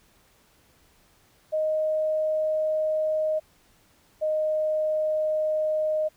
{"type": "tone pair in turn", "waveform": "sine", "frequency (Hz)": [622.3, 619.2], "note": ["D#5", "D#5"], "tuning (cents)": [0, -9], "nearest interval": "unison", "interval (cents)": 9, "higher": "first", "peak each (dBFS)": -22, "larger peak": "neither", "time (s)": [[1.52, 3.4], [4.21, 6.09]], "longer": "neither", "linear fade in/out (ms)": 20, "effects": ["pink hiss -61 dBFS RMS until 6.16 s"]}